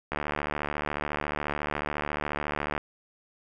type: click train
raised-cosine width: 0.5 ms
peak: -14 dBFS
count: 198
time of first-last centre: 0.12-2.779 s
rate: 74.1 Hz
effects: none